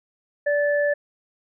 sine tone pair together, 582 / 1744 Hz, D5 / A6, -16 / -16 cents, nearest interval octave + perfect fifth, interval 1900 cents, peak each -19 / -25 dBFS, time 0.46-0.94 s, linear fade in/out 10 ms, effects none

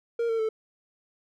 triangle tone with pitch steps, 466.2 / 452.9 / 440 Hz, A#4 / A#4 / A4, 0 / -50 / 0 cents, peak -22 dBFS, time 0.19-0.49 s, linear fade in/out 5 ms, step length 100 ms, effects none

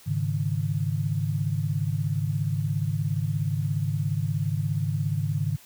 sine chord, Ab suspended fourth, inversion none, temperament equal, 103.83 / 138.59 / 155.56 Hz, Ab2 / Db3 / Eb3, 0 / 0 / 0 cents, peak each -28 dBFS, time 0.06-5.57 s, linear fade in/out 20 ms, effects white hiss -52 dBFS RMS until 5.65 s

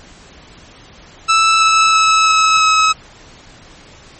sawtooth tone with pitch steps, 1318 / 1309.7 / 1301.4 / 1293.1 / 1284.9 Hz, E6 / E6 / E6 / E6 / E6, -1 / -12 / -23 / -34 / -45 cents, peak -5 dBFS, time 1.28-2.93 s, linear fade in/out 20 ms, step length 330 ms, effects pink hiss -41 dBFS RMS until 4.19 s + MP3 32 kbps

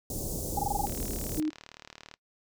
pink band-stop noise, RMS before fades -34 dBFS, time 0.1-1.4 s, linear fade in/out 2 ms, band 580 to 6100 Hz, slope 24 dB/octave
sine tone bursts, 812 Hz, G#5, 39 cents flat, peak -25 dBFS, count 7, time 0.57-0.857 s, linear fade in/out 5 ms, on 23 ms, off 21 ms
click train, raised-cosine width 0.2 ms, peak -27 dBFS, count 49, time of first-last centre 0.87-2.14 s, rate 37.8 Hz
sine tone, 307.9 Hz, D#4, 18 cents flat, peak -26 dBFS, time 1.37-1.5 s, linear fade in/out 10 ms
effects noise-tail reverb RT60 0.1 s tail -22 dB re dry

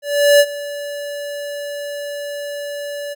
square tone with ADSR envelope, 577 Hz, D5, 31 cents flat, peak -7 dBFS, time 0.02-3.15 s, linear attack 380 ms, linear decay 51 ms, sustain -18 dB, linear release 26 ms, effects none

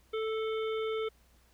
harmonic tone with a mistuned harmonic, 440 Hz, A4, in tune, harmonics 1 / 3 / 5 / 7 / 8, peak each -31 / -41 / -45 / -48 / -49 dBFS, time 0.13-1.09 s, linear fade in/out 10 ms, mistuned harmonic 8, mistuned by +15 cents, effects added 60 Hz sine -64 dBFS peak until 1.53 s + pink hiss -67 dBFS RMS until 1.53 s

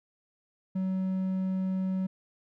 triangle tone, 188.2 Hz, F#3, 30 cents sharp, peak -25 dBFS, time 0.75-2.07 s, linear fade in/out 10 ms, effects none

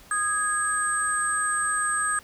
sine tone cluster, 1243 / 1655 / 8270 Hz, D#6 / G#6 / C9, -2 / -6 / -21 cents, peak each -27 / -27 / -27 dBFS, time 0.11-2.19 s, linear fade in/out 2 ms, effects pink hiss -51 dBFS RMS until 2.23 s

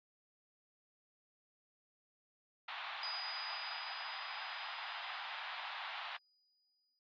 pink band-pass noise, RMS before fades -45 dBFS, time 2.68-6.17 s, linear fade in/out 5 ms, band 760 to 4000 Hz, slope 48 dB/octave
sine tone with exponential decay, 4929 Hz, D#8, 17 cents flat, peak -40 dBFS, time 3.03-6.99 s, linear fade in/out 1 ms, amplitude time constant 860 ms
effects AAC 48 kbps

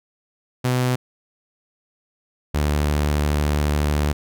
sawtooth tone pair in turn, 126 / 74 Hz, B2 / D2, +35 / +14 cents, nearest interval major sixth, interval 921 cents, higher first, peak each -14 dBFS, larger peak neither, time 0.64-0.96 / 2.54-4.13 s, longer second, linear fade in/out 10 ms, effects none

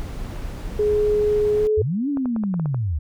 brown noise, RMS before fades -30 dBFS, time 0-1.67 s, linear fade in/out 0 ms
sine tone with pitch glide, 419.7 to 429.5 Hz, G#4 to A4, +18 to -42 cents, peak -16 dBFS, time 0.79-1.82 s, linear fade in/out 5 ms, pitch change +40 cents, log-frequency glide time 1.55-1.7 s
sine linear two-way sweep, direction up then down, 68 to 293.7 to 68 Hz, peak -20 dBFS, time 1.77-2.99 s, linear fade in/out 10 ms, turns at 2.09 s
clicks, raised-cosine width 1 ms, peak -19 dBFS, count 8, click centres 2.172 / 2.257 / 2.363 / 2.437 / 2.541 / 2.597 / 2.658 / 2.745 s
effects none

